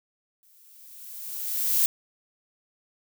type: noise with exponential growth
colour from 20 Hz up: violet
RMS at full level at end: -20 dBFS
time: 0.43-1.86 s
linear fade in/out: 0 ms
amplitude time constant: 310 ms
effects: none